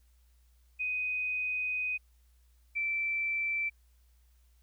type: tone pair in turn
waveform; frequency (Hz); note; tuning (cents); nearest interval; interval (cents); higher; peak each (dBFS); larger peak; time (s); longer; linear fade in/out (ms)
sine; 2500 / 2333; D#7 / D7; +8 / -12; minor second; 120; first; -30 / -29; second; 0.79-1.98 / 2.75-3.7; first; 20
effects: added 60 Hz sine -61 dBFS peak until 4.62 s + white hiss -74 dBFS RMS until 4.62 s